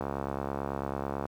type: click train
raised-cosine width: 1 ms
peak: -18 dBFS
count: 87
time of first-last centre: 0.01-1.255 s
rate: 69.1 Hz
effects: high-pass 60 Hz 12 dB/octave + 9-bit